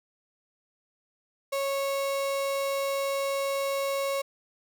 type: tone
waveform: 35% pulse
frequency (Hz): 551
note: C#5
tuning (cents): -11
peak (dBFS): -25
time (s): 1.52-4.22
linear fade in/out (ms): 10
effects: none